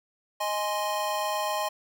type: chord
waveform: square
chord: Ab major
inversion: second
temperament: equal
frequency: 622.3 / 830.6 / 1046.5 Hz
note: Eb5 / Ab5 / C6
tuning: 0 / 0 / 0 cents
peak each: -32 dBFS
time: 0.4-1.69 s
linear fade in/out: 10 ms
effects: none